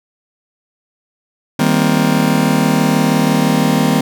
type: chord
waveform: 40% pulse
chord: C minor seventh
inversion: first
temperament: just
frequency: 156.98 / 196.22 / 235.5 / 261.6 Hz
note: Eb3 / G3 / Bb3 / C4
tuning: +16 / +2 / +18 / 0 cents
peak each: -16 dBFS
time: 1.59-4.01 s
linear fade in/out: 5 ms
effects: none